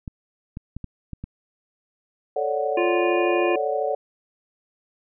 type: clicks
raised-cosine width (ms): 5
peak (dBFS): -20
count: 6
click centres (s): 0.078 / 0.571 / 0.766 / 0.843 / 1.133 / 1.24
type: chord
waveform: sine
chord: D major seventh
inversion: second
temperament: equal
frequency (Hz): 440 / 554.4 / 587.3 / 740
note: A4 / C#5 / D5 / F#5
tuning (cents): 0 / 0 / 0 / 0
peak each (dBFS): -27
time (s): 2.36-3.95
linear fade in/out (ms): 5
type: harmonic tone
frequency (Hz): 349.2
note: F4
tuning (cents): 0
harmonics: 1 / 3 / 5 / 7 / 8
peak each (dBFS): -21 / -30 / -35 / -29 / -38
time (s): 2.77-3.56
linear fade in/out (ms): 5
effects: none